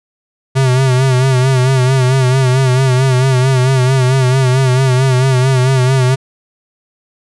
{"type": "tone with vibrato", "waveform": "square", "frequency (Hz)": 130, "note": "C3", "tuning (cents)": -11, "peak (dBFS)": -9, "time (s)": [0.55, 6.16], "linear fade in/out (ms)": 20, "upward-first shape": "sine", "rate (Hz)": 4.5, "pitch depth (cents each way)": 62, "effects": ["resampled to 24000 Hz"]}